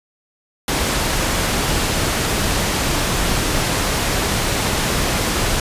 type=low-pass noise; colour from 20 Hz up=pink; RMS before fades=-19 dBFS; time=0.68-5.6 s; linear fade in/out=2 ms; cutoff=11000 Hz; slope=12 dB/octave; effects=resampled to 32000 Hz